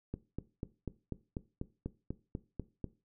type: click train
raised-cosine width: 3 ms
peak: -24 dBFS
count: 12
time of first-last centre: 0.14-2.843 s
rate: 4.07 Hz
effects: noise-tail reverb RT60 0.3 s tail -17 dB re dry